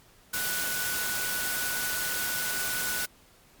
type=tone in noise; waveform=sine; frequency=1480 Hz; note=F#6; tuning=in tune; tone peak=-33 dBFS; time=0.33-3.06 s; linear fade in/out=10 ms; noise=white; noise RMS=-31 dBFS; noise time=0.33-3.06 s; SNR=-5 dB; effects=pink hiss -58 dBFS RMS until 3.6 s + MP3 96 kbps